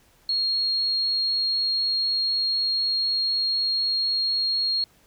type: tone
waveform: sine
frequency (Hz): 4276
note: C8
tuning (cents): +37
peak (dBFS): -21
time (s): 0.29-4.84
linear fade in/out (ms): 2
effects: pink hiss -59 dBFS RMS until 5.06 s